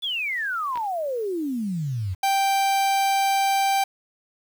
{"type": "exponential sweep", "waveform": "sine", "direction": "down", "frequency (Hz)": [3520, 87.31], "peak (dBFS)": -24, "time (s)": [0.02, 2.15], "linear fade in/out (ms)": 20}
{"type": "clicks", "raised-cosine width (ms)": 0.3, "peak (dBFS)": -21, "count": 2, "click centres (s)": [0.757, 0.774]}
{"type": "tone", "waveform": "45% pulse", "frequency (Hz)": 784, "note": "G5", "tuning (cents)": 0, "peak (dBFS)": -19, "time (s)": [2.23, 3.84], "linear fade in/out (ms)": 5}
{"effects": ["8-bit"]}